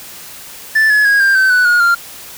triangle tone with pitch steps, 1759 / 1701 / 1645 / 1590.8 / 1538.4 / 1487.7 / 1438.7 / 1391.3 Hz, A6 / G#6 / G#6 / G6 / G6 / F#6 / F#6 / F6, -1 / +41 / -17 / +25 / -33 / +9 / -49 / -7 cents, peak -6 dBFS, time 0.75-1.95 s, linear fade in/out 10 ms, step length 150 ms, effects white hiss -33 dBFS RMS until 2.37 s

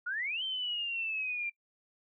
sine exponential two-way sweep, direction up then down, 1396 to 3136 to 2367 Hz, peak -32 dBFS, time 0.06-1.5 s, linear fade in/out 10 ms, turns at 0.43 s, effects noise-tail reverb RT60 0.1 s tail -22 dB re dry

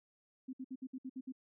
sine tone bursts, 259.9 Hz, C4, 11 cents flat, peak -40 dBFS, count 8, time 0.48-1.323 s, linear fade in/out 10 ms, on 52 ms, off 61 ms, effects none

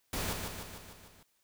pink noise with echo, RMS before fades -35 dBFS, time 0.13-0.33 s, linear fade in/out 2 ms, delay 150 ms, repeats 6, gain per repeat -4 dB, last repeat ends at 1.23 s, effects white hiss -74 dBFS RMS until 1.43 s

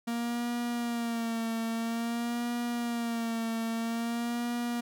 45% pulse tone with vibrato, 233.1 Hz, A#3, in tune, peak -30 dBFS, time 0.07-4.81 s, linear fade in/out 10 ms, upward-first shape sine, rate 0.5 Hz, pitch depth 47 cents each way, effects none

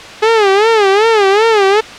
sawtooth tone with vibrato, 420 Hz, G#4, 19 cents sharp, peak -3 dBFS, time 0.22-1.81 s, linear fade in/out 10 ms, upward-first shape sine, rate 2.6 Hz, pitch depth 150 cents each way, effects white hiss -29 dBFS RMS until 1.98 s + low-pass 4000 Hz 12 dB/octave

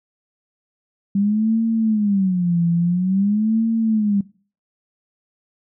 sine tone with vibrato, 196 Hz, G3, in tune, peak -15 dBFS, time 1.15-4.21 s, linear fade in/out 5 ms, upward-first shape sine, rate 0.49 Hz, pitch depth 250 cents each way, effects noise-tail reverb RT60 0.4 s tail -20 dB re dry

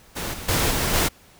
pink noise with level steps, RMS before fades -29 / -35 / -21 / -23 / -20 dBFS, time 0.15-1.09 s, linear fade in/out 20 ms, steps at 0.33 / 0.48 / 0.7 / 0.93 s, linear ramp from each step 10 ms, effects pink hiss -52 dBFS RMS until 1.39 s

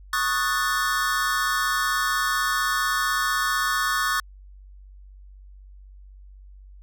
square chord, D# half-diminished seventh, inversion third, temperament equal, 1108.7 / 1244.5 / 1480 / 1760 Hz, C#6 / D#6 / F#6 / A6, 0 / 0 / 0 / 0 cents, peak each -28 dBFS, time 0.13-4.2 s, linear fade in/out 2 ms, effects added 48 Hz sine -43 dBFS peak until 6.82 s

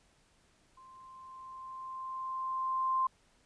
sine tone with level ramp, 1046.5 Hz, C6, in tune, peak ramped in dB -53 to -26 dBFS, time 0.77-3.07 s, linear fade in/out 5 ms, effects pink hiss -68 dBFS RMS until 3.45 s + resampled to 22050 Hz

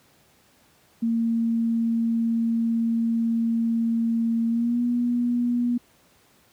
sine tone with pitch glide, 229.5 to 241.5 Hz, A#3 to B3, -27 to -39 cents, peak -20 dBFS, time 1.02-5.78 s, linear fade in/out 10 ms, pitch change +88 cents, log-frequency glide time 4.48-4.81 s, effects pink hiss -59 dBFS RMS until 6.52 s + high-pass 80 Hz 12 dB/octave

